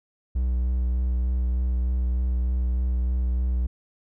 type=tone with vibrato; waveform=triangle; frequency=62 Hz; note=B1; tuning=7 cents sharp; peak=-19 dBFS; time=0.35-3.67 s; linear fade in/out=10 ms; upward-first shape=sine; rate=3.3 Hz; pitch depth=19 cents each way; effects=none